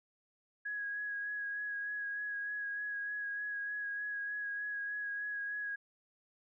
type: tone with vibrato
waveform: sine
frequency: 1661.2 Hz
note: G#6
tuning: in tune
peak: -36 dBFS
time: 0.65-5.76 s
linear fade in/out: 10 ms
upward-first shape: sine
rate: 3.3 Hz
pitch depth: 19 cents each way
effects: none